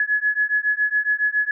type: beating tone pair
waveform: sine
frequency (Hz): 1693 / 1700.2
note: G#6 / G#6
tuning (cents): +33 / +40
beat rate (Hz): 7.2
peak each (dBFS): -21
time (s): 0-1.51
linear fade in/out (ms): 2
effects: none